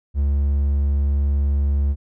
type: tone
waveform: triangle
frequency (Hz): 70.6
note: C#2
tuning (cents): +32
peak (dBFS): -14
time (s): 0.14-1.96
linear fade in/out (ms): 50
effects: none